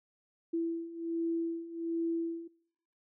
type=beating tone pair; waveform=sine; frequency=331.9 / 333.2 Hz; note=E4 / E4; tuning=+12 / +19 cents; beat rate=1.3 Hz; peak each=-37 / -33 dBFS; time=0.53-2.48 s; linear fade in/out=10 ms; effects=noise-tail reverb RT60 0.9 s tail -26 dB re dry